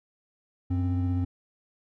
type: tone pair together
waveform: triangle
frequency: 92.95 / 263.1 Hz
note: F#2 / C4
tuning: +8 / +10 cents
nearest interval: octave + tritone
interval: 1802 cents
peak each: -23 / -28 dBFS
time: 0.7-1.25 s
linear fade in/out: 10 ms
effects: none